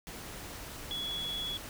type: tone in noise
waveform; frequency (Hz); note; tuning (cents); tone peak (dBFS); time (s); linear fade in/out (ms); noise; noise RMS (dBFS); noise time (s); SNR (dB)
sine; 3372; G#7; +26; -34; 0.91-1.57; 0; pink; -44; 0.07-1.69; +7
effects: none